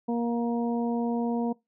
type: harmonic tone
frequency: 235.5 Hz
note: A#3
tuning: 18 cents sharp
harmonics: 1 / 2 / 3 / 4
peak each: -26 / -32 / -36 / -38 dBFS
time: 0.08-1.53 s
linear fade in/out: 10 ms
effects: noise-tail reverb RT60 0.2 s tail -23 dB re dry